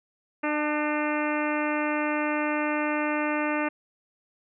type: harmonic tone with a mistuned harmonic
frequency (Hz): 300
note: D4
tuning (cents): +37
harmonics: 1 / 2 / 3 / 4 / 5 / 6 / 7 / 8 / 9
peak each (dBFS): -28 / -31 / -33 / -34 / -35 / -36 / -36 / -37 / -38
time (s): 0.43-3.69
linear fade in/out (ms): 10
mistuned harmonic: 3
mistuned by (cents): -19
effects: none